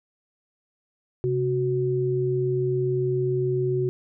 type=tone pair together; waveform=sine; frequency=132.3 / 369.8 Hz; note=C3 / F#4; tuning=+20 / -1 cents; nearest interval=octave + tritone; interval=1779 cents; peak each=-25 / -23 dBFS; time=1.24-3.89 s; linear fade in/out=0 ms; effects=none